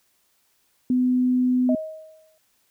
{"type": "tone", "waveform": "sine", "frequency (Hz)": 251.7, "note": "B3", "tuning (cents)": 33, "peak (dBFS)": -17, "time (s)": [0.9, 1.75], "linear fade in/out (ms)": 2}
{"type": "tone with exponential decay", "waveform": "sine", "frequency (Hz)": 630, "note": "D#5", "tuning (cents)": 21, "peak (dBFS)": -21, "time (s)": [1.69, 2.38], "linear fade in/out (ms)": 2, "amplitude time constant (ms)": 150}
{"effects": ["white hiss -66 dBFS RMS until 2.7 s"]}